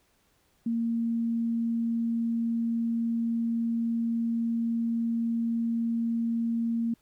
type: tone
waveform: sine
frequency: 230.9 Hz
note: A#3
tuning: 16 cents flat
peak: -25 dBFS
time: 0.66-6.94 s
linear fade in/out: 5 ms
effects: pink hiss -68 dBFS RMS until 7.01 s